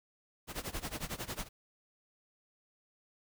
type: noise with tremolo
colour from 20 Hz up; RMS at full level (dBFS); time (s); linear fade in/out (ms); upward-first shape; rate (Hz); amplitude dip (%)
pink; -37; 0.47-1.49; 50; sine; 11; 90
effects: none